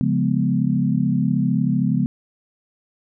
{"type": "chord", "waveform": "sine", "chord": "C# dominant seventh", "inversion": "none", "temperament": "equal", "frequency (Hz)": [138.59, 174.61, 207.7, 246.9], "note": ["C#3", "E#3", "G#3", "B3"], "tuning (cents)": [0, 0, 0, 0], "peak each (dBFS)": -22, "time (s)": [0.01, 2.06], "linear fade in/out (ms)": 0, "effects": []}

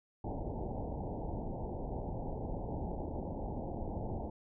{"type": "low-pass noise", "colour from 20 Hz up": "pink", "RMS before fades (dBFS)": -39, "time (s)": [0.24, 4.3], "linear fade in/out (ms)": 5, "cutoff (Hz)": 900, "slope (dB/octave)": 96, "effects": []}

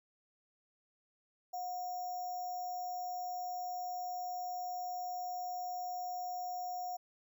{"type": "tone with sample-and-hold", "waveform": "sine", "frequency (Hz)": 725, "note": "F#5", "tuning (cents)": -35, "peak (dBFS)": -37, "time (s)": [1.53, 6.97], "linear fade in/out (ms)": 10, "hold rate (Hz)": 6300, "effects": []}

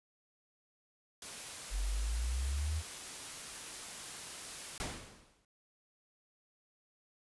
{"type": "noise", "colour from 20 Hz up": "white", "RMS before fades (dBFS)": -45, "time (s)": [1.22, 4.78], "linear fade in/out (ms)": 2}
{"type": "exponential sweep", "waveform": "sine", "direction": "up", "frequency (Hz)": [44.51, 81.7], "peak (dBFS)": -32, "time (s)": [1.7, 2.83], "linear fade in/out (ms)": 50}
{"type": "noise with exponential decay", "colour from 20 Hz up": "pink", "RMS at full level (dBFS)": -36, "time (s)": [4.8, 5.45], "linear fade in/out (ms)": 1, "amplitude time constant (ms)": 140}
{"effects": ["resampled to 24000 Hz"]}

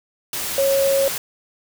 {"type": "tone in noise", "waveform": "sine", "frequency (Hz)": 548, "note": "C#5", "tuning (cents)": -20, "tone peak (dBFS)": -15, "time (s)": [0.58, 1.08], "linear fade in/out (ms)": 2, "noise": "white", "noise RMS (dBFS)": -26, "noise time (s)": [0.33, 1.18], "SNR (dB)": 8, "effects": []}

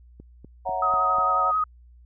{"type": "click train", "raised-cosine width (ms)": 3, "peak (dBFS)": -30, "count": 5, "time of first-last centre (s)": [0.2, 1.185], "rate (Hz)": 4.06}
{"type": "chord", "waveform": "sine", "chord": "F# dominant seventh", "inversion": "second", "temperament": "equal", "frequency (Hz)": [554.4, 659.3, 740, 932.3], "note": ["C#5", "E5", "F#5", "A#5"], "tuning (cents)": [0, 0, 0, 0], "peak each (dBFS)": [-33, -33, -27, -30], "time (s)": [0.65, 1.52], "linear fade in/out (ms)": 20}
{"type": "tone with vibrato", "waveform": "sine", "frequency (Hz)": 1259, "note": "D#6", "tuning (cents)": 20, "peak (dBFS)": -20, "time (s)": [0.82, 1.64], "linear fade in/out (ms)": 5, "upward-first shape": "sine", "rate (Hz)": 11, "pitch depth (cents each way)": 20}
{"effects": ["added 60 Hz sine -48 dBFS peak until 2.05 s"]}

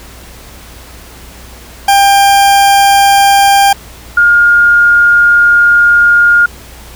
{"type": "tone pair in turn", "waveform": ["40% pulse", "sine"], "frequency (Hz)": [796, 1418.3], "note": ["G5", "F6"], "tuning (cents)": [26, 26], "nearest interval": "minor seventh", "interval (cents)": 1000, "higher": "second", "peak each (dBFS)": -3, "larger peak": "neither", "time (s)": [[1.88, 3.73], [4.17, 6.46]], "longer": "second", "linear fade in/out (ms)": 5, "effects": ["added 60 Hz sine -34 dBFS peak until 6.95 s", "pink hiss -34 dBFS RMS until 6.95 s"]}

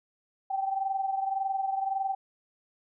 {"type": "tone pair together", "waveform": "sine", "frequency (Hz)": [774, 795.8], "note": ["G5", "G5"], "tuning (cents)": [-22, 26], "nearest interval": "unison", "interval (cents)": 48, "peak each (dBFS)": [-28, -34], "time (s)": [0.5, 2.15], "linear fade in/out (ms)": 10, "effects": []}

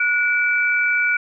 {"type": "tone pair together", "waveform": "sine", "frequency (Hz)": [1459, 2316], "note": ["F#6", "D7"], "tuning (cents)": [-25, -25], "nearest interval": "minor sixth", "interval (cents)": 800, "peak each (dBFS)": [-18, -19], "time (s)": [0, 1.17], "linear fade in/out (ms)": 5, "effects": []}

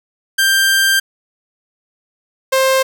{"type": "tone pair in turn", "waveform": "sawtooth", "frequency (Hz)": [1580, 528.5], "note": ["G6", "C5"], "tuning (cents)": [13, 17], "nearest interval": "octave + perfect fifth", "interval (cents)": 1896, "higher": "first", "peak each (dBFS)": -7, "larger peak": "neither", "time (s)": [[0.38, 1], [2.52, 2.83]], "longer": "first", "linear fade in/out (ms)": 10, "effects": []}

